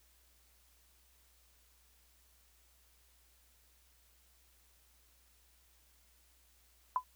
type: tone with exponential decay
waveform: sine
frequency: 1007 Hz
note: B5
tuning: 33 cents sharp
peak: -24 dBFS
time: 6.96-7.04 s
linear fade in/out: 1 ms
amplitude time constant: 16 ms
effects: added 60 Hz sine -69 dBFS peak until 7.15 s + white hiss -69 dBFS RMS until 7.15 s